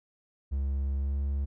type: tone with pitch glide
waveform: triangle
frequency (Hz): 68.6 to 69.76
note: C#2 to C#2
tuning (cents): -17 to +12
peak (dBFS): -25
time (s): 0.51-1.46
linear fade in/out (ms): 20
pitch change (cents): +29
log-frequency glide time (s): 0.95-1.19
effects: none